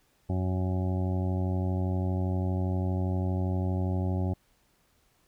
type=harmonic tone; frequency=92.5 Hz; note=F#2; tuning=in tune; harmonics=1 / 2 / 3 / 4 / 6 / 7 / 8 / 9; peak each=-27 / -33 / -37 / -39 / -43 / -44 / -45 / -46 dBFS; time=0.29-4.34 s; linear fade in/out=10 ms; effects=pink hiss -68 dBFS RMS until 5.27 s